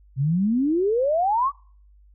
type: exponential sweep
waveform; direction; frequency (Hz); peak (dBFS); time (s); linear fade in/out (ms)
sine; up; 127.8 to 1171; -18; 0.16-1.52; 50
effects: noise-tail reverb RT60 0.5 s tail -26 dB re dry + added 50 Hz sine -50 dBFS peak until 2.14 s